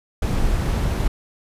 brown noise, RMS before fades -20 dBFS, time 0.22-1.08 s, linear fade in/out 5 ms, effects resampled to 32000 Hz

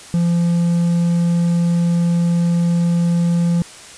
triangle tone, 171.4 Hz, F3, 32 cents flat, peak -11 dBFS, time 0.14-3.62 s, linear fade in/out 0 ms, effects white hiss -38 dBFS RMS until 3.97 s + resampled to 22050 Hz

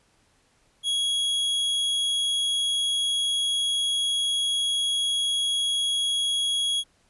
45% pulse tone, 3322 Hz, G#7, in tune, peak -22 dBFS, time 0.83-6.84 s, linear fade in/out 50 ms, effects pink hiss -64 dBFS RMS until 7.09 s + resampled to 24000 Hz

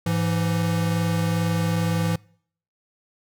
square tone pair together, 104.97 / 167.6 Hz, G#2 / E3, +19 / +29 cents, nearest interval minor sixth, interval 810 cents, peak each -26 / -23 dBFS, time 0.06-2.16 s, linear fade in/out 5 ms, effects noise-tail reverb RT60 0.6 s tail -26 dB re dry

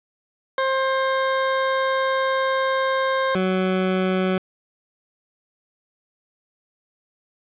20% pulse tone pair in turn, 530 / 186.68 Hz, C5 / F#3, +22 / +16 cents, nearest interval octave + tritone, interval 1806 cents, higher first, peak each -14 dBFS, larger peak neither, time 0.58-3.35 / 3.35-4.38 s, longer first, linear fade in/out 2 ms, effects resampled to 8000 Hz + 8-bit

